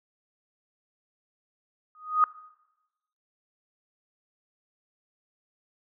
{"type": "tone with exponential growth", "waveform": "sine", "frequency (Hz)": 1244.5, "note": "D#6", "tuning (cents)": 0, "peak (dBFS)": -14, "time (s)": [1.95, 2.24], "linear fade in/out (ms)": 1, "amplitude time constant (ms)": 61, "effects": ["noise-tail reverb RT60 1.0 s tail -21 dB re dry"]}